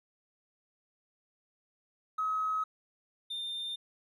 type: tone pair in turn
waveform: triangle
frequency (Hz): 1276 / 3609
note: D#6 / A7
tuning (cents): +43 / +43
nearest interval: octave + tritone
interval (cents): 1800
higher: second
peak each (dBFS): -25 / -33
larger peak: first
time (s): 2.18-2.64 / 3.3-3.76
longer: neither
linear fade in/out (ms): 10
effects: tanh soft clip ceiling -27 dBFS + resampled to 32000 Hz